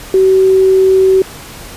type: tone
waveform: sine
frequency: 380 Hz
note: F#4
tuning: 46 cents sharp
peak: -5 dBFS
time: 0.14-1.22 s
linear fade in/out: 2 ms
effects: pink hiss -31 dBFS RMS until 1.76 s + resampled to 32000 Hz